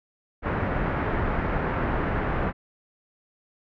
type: low-pass noise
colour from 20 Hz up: pink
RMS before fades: -26 dBFS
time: 0.42-2.53 s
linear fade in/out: 50 ms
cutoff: 1900 Hz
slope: 24 dB/octave
effects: none